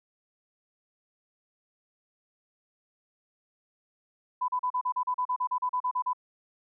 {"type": "tone bursts", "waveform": "sine", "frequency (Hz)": 1000, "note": "B5", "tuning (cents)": 21, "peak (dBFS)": -25, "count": 16, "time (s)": [4.41, 6.133], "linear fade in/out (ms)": 10, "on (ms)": 73, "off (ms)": 37, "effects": []}